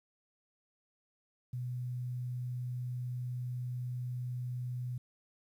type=tone; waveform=sine; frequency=124.3 Hz; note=B2; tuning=12 cents sharp; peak=-35 dBFS; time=1.53-4.98 s; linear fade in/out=5 ms; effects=11-bit